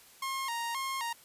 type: tone with vibrato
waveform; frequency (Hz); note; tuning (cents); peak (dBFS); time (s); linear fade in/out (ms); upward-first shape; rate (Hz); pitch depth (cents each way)
sawtooth; 1000; B5; +21; -29; 0.22-1.13; 5; square; 1.9; 120
effects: white hiss -57 dBFS RMS until 1.24 s + resampled to 32000 Hz